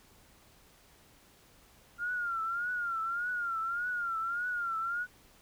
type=tone with vibrato; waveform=sine; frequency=1396.9 Hz; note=F6; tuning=in tune; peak=-31 dBFS; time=1.98-5.07 s; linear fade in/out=50 ms; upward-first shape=triangle; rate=1.7 Hz; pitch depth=110 cents each way; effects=pink hiss -61 dBFS RMS until 5.41 s